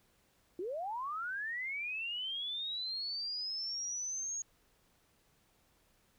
sine linear sweep, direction up, 331 to 6645 Hz, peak -36 dBFS, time 0.59-4.42 s, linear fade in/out 2 ms, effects pink hiss -71 dBFS RMS until 6.18 s

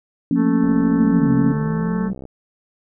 sine chord, Bb minor, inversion second, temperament equal with one note detuned, 175.83 / 233.1 / 277.2 Hz, F3 / Bb3 / Db4, +12 / 0 / 0 cents, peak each -21 / -19 / -17 dBFS, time 0.31-1.52 s, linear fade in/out 2 ms
harmonic tone, 220 Hz, A3, in tune, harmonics 1 / 2 / 4 / 5 / 6 / 7 / 8, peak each -23 / -29 / -35 / -37 / -39 / -40 / -41 dBFS, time 0.35-2.11 s, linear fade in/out 50 ms
click train, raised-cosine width 2 ms, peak -22 dBFS, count 107, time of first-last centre 0.64-2.253 s, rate 65.7 Hz
sine exponential two-way sweep, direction down then up, 233.1 to 130.81 to 195.6 Hz, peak -20 dBFS, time 1-2.13 s, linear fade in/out 2 ms, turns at 1.32 s
effects none

